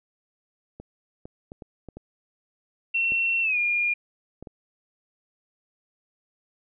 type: clicks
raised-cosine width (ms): 2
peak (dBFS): -26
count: 9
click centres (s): 0.8 / 1.255 / 1.519 / 1.622 / 1.887 / 1.97 / 3.121 / 4.426 / 4.472
type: tone with pitch glide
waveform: sine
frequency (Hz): 2714 to 2418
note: E7 to D7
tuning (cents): +50 to +50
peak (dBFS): -21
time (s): 2.94-3.94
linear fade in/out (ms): 10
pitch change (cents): -200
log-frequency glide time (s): 3.42-3.58
effects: none